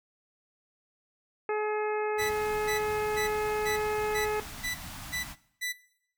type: harmonic tone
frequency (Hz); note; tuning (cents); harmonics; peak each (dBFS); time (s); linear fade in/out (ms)
424.6; G#4; +38; 1 / 2 / 3 / 4 / 5 / 6; -28 / -34 / -38 / -40 / -42 / -44; 1.49-4.4; 2
type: band-stop noise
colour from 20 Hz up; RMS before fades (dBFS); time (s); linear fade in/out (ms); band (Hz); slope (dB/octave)
pink; -42; 2.17-5.36; 50; 300 to 640; 48
type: tone bursts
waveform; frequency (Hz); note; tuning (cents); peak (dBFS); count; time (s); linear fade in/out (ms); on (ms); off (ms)
sawtooth; 1982; B6; +6; -27; 8; 2.18-5.73; 20; 120; 370
effects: noise-tail reverb RT60 0.7 s tail -18 dB re dry